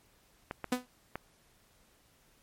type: clicks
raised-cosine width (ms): 0.5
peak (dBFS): -21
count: 3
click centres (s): 0.511 / 0.643 / 1.156
type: tone with exponential decay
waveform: sawtooth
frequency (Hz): 250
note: B3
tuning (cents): +21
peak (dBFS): -21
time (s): 0.72-0.86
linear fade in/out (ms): 5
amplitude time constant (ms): 30
effects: pink hiss -66 dBFS RMS until 2.42 s + MP3 64 kbps